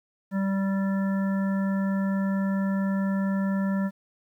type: harmonic tone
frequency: 194.6 Hz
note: G3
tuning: 12 cents flat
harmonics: 1 / 3 / 5 / 7 / 9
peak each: -23 / -36 / -40 / -42 / -40 dBFS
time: 0.31-3.91 s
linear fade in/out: 50 ms
effects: 10-bit